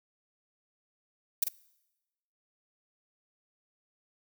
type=noise with echo; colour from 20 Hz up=violet; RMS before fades=-25 dBFS; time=1.42-1.44 s; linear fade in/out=5 ms; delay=45 ms; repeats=1; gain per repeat=-5 dB; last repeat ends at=1.485 s; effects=noise-tail reverb RT60 1.0 s tail -22 dB re dry